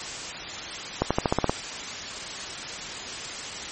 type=accelerating click train; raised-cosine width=1 ms; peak=-6 dBFS; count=8; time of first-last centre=1.02-1.495 s; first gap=86 ms; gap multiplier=0.92; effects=white hiss -34 dBFS RMS until 3.71 s + MP3 32 kbps